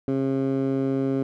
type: tone with band-pass filter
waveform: 15% pulse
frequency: 134.9 Hz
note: C#3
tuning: 47 cents flat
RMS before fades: -24 dBFS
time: 0.08-1.23 s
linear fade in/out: 2 ms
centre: 290 Hz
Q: 1.3
effects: none